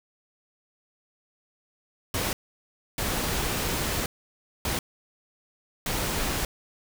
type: noise bursts at uneven times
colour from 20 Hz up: pink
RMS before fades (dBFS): -28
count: 4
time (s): 2.14-2.33 / 2.98-4.06 / 4.65-4.79 / 5.86-6.45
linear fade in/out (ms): 2
effects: none